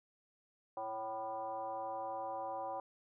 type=tone with frequency modulation; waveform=sine; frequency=770 Hz; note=G5; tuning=31 cents flat; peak=-38 dBFS; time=0.77-2.8 s; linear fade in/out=2 ms; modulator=217 Hz; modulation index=1.2; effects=none